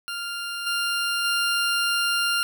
20% pulse tone with level steps, 1396.9 Hz, F6, in tune, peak -24 / -18 / -16 dBFS, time 0.08-2.43 s, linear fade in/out 0 ms, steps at 0.66 / 1.24 s, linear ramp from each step 10 ms, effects none

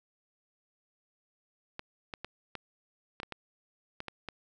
clicks, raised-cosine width 0.3 ms, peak -22 dBFS, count 10, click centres 1.794 / 2.138 / 2.246 / 2.553 / 3.201 / 3.232 / 3.323 / 4.004 / 4.083 / 4.287 s, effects none

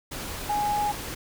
sine tone in noise, 830.6 Hz, G#5, in tune, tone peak -23 dBFS, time 0.49-0.92 s, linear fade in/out 10 ms, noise pink, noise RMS -35 dBFS, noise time 0.11-1.15 s, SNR +9 dB, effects none

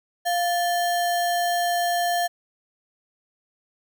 sine tone with sample-and-hold, 698.5 Hz, F5, in tune, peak -20 dBFS, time 0.25-2.28 s, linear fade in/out 20 ms, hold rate 2450 Hz, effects none

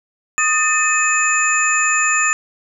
sine tone cluster, 1242 / 1795 / 2542 / 7110 Hz, D#6 / A6 / D#7 / A8, -3 / +34 / +36 / +17 cents, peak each -19 dBFS, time 0.38-2.33 s, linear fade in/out 0 ms, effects none

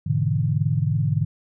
sine chord, E dominant seventh, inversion first, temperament equal, 103.83 / 123.47 / 146.83 / 164.81 Hz, G#2 / B2 / D3 / E3, 0 / 0 / 0 / 0 cents, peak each -24 / -25 / -22 / -28 dBFS, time 0.06-1.25 s, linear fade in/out 10 ms, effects none

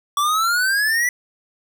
square exponential sweep, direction up, 1141 to 1985 Hz, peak -17 dBFS, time 0.17-1.09 s, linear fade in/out 2 ms, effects none

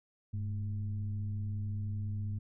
sine tone with frequency modulation, 100.9 Hz, G#2, 49 cents flat, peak -33 dBFS, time 0.33-2.39 s, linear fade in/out 10 ms, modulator 116 Hz, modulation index 0.48, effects none

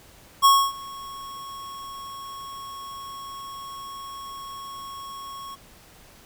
square tone with ADSR envelope, 1100 Hz, C#6, 14 cents flat, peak -12 dBFS, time 0.42-5.56 s, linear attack 31 ms, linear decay 270 ms, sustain -24 dB, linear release 23 ms, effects pink hiss -51 dBFS RMS until 6.25 s

